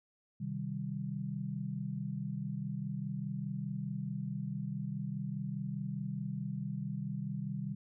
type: chord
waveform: sine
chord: C minor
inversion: none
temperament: equal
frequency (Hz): 130.81 / 155.56 / 196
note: C3 / Eb3 / G3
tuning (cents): 0 / 0 / 0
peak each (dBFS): -40 / -40 / -39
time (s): 0.4-7.75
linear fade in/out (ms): 10
effects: none